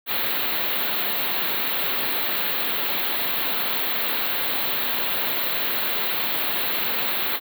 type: band-stop noise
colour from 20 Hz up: white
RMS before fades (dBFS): -24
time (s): 0.06-7.4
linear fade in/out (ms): 50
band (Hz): 4300 to 13000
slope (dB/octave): 96
effects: high-pass 200 Hz 12 dB/octave